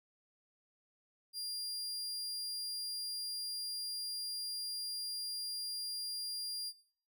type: tone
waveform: sawtooth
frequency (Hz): 4800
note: D8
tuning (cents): +37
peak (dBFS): -35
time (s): 1.33-6.73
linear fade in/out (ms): 50
effects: noise-tail reverb RT60 0.5 s tail -17 dB re dry